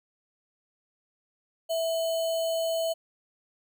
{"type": "tone with sample-and-hold", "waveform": "sine", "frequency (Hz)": 657, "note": "E5", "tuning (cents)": -6, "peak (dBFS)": -25, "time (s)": [1.69, 2.94], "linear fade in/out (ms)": 20, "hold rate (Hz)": 3675, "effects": []}